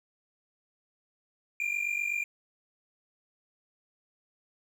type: tone pair together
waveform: triangle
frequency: 2375 / 2423 Hz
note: D7 / D#7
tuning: +19 / -47 cents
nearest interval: unison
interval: 34 cents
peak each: -30 / -30 dBFS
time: 1.6-2.24 s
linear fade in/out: 2 ms
effects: none